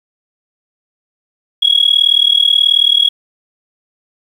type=tone with amplitude modulation; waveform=sine; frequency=3322 Hz; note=G#7; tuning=in tune; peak=-3 dBFS; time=1.62-3.09 s; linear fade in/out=10 ms; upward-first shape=sine; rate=38.5 Hz; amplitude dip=95%; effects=tanh soft clip ceiling 0 dBFS + 7-bit